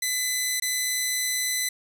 10% pulse tone with dropouts, 2009 Hz, B6, 29 cents sharp, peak -15 dBFS, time 0.02-1.69 s, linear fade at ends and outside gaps 5 ms, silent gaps 0.6-0.621 s, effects none

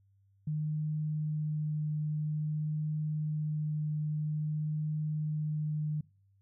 sine tone with vibrato, 152.5 Hz, D#3, 34 cents flat, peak -30 dBFS, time 0.47-6.01 s, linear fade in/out 5 ms, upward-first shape triangle, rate 0.5 Hz, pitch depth 9 cents each way, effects noise-tail reverb RT60 0.4 s tail -24 dB re dry + added 98 Hz sine -64 dBFS peak until 6.41 s

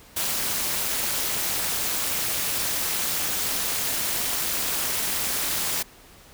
white noise with amplitude modulation, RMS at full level -23 dBFS, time 0.16-5.83 s, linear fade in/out 10 ms, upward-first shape sine, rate 277 Hz, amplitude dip 70%, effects pink hiss -50 dBFS RMS until 6.33 s

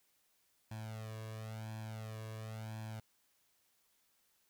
sawtooth tone with flanger, 110 Hz, A2, in tune, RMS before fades -45 dBFS, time 0.71-3 s, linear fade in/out 5 ms, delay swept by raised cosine 1.2 to 1.81 ms, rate 0.96 Hz, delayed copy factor +1, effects white hiss -75 dBFS RMS until 4.49 s

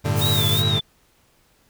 40% pulse chord, G suspended second, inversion none, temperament equal with one note detuned, 98 / 112.25 / 146.83 Hz, G2 / A2 / D3, 0 / +35 / 0 cents, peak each -23 dBFS, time 0.04-0.8 s, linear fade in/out 20 ms
blue noise, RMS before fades -27 dBFS, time 0.15-0.64 s, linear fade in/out 50 ms
sine tone with vibrato, 3654 Hz, A#7, 35 cents flat, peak -21 dBFS, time 0.21-0.81 s, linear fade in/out 10 ms, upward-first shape sine, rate 2.8 Hz, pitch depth 96 cents each way
effects pink hiss -60 dBFS RMS until 1.69 s

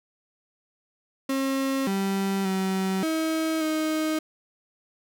35% pulse tone with pitch steps, 269.4 / 195 / 190.2 / 319.6 / 312.6 Hz, C#4 / G3 / F#3 / D#4 / D#4, -49 / -9 / +48 / +47 / +8 cents, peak -22 dBFS, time 1.29-4.19 s, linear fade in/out 5 ms, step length 580 ms, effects none

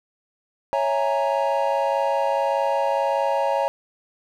triangle chord, A# half-diminished seventh, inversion first, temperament equal, 554.4 / 659.3 / 830.6 / 932.3 Hz, C#5 / E5 / G#5 / A#5, 0 / 0 / 0 / 0 cents, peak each -21 / -25 / -24 / -23 dBFS, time 0.73-3.68 s, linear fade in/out 0 ms, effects none

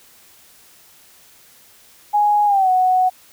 sine tone with pitch glide, 830.6 to 740 Hz, G#5 to F#5, 0 to 0 cents, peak -12 dBFS, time 2.13-3.1 s, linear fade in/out 20 ms, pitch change -200 cents, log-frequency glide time 2.46-2.69 s, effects white hiss -49 dBFS RMS until 3.32 s

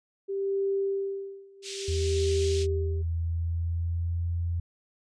sine tone with tremolo, 392.8 Hz, G4, 4 cents sharp, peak -24 dBFS, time 0.28-3.03 s, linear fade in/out 20 ms, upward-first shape sine, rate 0.6 Hz, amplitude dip 95%
pink band-pass noise, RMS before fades -39 dBFS, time 1.62-2.67 s, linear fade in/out 50 ms, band 2800 to 7900 Hz, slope 24 dB/octave
sine tone with pitch glide, 82.2 to 85.39 Hz, E2 to F2, -4 to -38 cents, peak -26 dBFS, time 1.88-4.6 s, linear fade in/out 5 ms, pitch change +66 cents, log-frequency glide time 2.72-4.27 s
effects resampled to 22050 Hz

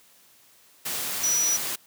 sine tone in noise, 5870 Hz, F#8, 15 cents flat, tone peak -21 dBFS, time 1.23-1.57 s, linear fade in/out 10 ms, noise white, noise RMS -30 dBFS, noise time 0.85-1.76 s, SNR +6 dB, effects white hiss -57 dBFS RMS until 1.86 s + high-pass 100 Hz 12 dB/octave

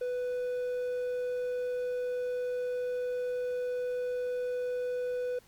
triangle tone, 495.9 Hz, B4, 7 cents sharp, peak -28 dBFS, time 0.01-5.39 s, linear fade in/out 5 ms, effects pink hiss -61 dBFS RMS until 5.47 s + MP3 96 kbps

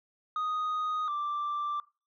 sine tone pair in turn, 1244.5 / 1175.9 Hz, D#6 / D6, 0 / +2 cents, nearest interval minor second, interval 98 cents, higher first, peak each -26 / -28 dBFS, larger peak first, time 0.36-1.08 / 1.08-1.8 s, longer neither, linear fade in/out 2 ms, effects noise-tail reverb RT60 0.3 s tail -21 dB re dry + tanh soft clip ceiling -28 dBFS

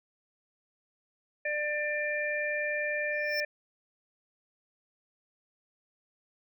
harmonic tone, 595 Hz, D5, 22 cents sharp, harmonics 1 / 3 / 4, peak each -33 / -32 / -35 dBFS, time 1.45-3.45 s, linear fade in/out 5 ms
square tone with exponential growth, 5350 Hz, E8, 25 cents sharp, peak -30 dBFS, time 3.12-3.4 s, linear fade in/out 0 ms, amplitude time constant 59 ms
effects none

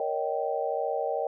sine chord, Eb dominant seventh, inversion second, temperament just, 466.7 / 560 / 622.3 / 777.8 Hz, Bb4 / Db5 / Eb5 / G5, +2 / +18 / 0 / -14 cents, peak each -32 dBFS, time 0-1.27 s, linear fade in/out 2 ms, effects none

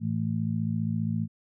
harmonic tone, 55 Hz, A1, in tune, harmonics 2 / 3 / 4, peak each -30 / -30 / -30 dBFS, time 0-1.28 s, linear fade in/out 50 ms, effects none

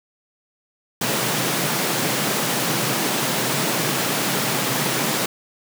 pink high-pass noise, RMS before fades -22 dBFS, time 1.01-5.26 s, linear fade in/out 5 ms, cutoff 120 Hz, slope 96 dB/octave, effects none

